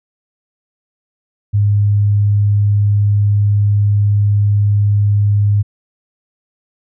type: tone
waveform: sine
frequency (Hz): 102.7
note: G#2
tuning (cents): -19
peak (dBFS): -9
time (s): 1.53-5.63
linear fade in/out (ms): 20
effects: none